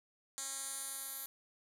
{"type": "tone with band-pass filter sweep", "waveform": "10% pulse", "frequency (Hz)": 271.4, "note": "C#4", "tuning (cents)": -36, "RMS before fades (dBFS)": -43, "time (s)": [0.38, 1.26], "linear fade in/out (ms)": 0, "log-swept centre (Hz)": [7900, 12000], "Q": 3, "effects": []}